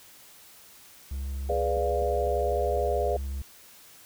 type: tone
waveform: triangle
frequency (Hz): 68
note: C#2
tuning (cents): -33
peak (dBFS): -28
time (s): 1.11-3.42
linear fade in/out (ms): 5
type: chord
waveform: sine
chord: G# diminished seventh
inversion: none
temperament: equal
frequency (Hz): 415.3 / 493.9 / 587.3 / 698.5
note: G#4 / B4 / D5 / F5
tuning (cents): 0 / 0 / 0 / 0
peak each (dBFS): -30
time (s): 1.49-3.17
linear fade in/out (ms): 5
type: click train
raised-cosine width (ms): 2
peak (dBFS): -30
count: 6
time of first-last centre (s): 1.52-2.773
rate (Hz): 3.99
effects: white hiss -52 dBFS RMS until 4.05 s